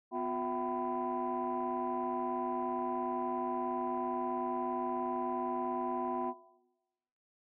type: tone cluster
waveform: sine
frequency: 250.6 / 359.5 / 665 / 762 / 1000 Hz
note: B3 / F#4 / E5 / G5 / B5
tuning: +25 / -50 / +15 / -49 / +21 cents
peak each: -39 / -37 / -40 / -38 / -38 dBFS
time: 0.11-6.34 s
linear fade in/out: 50 ms
effects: noise-tail reverb RT60 1.0 s tail -19 dB re dry + tanh soft clip ceiling -25 dBFS